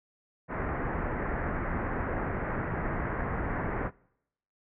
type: low-pass noise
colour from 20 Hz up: pink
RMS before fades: -32 dBFS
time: 0.48-3.91 s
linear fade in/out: 50 ms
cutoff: 2000 Hz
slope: 48 dB/octave
effects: noise-tail reverb RT60 0.8 s tail -25 dB re dry